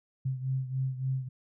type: beating tone pair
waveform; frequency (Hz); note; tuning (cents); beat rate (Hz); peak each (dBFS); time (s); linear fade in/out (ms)
sine; 130.81 / 134.31; C3 / C3; 0 / +46; 3.5; -30 / -35; 0.25-1.29; 10
effects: none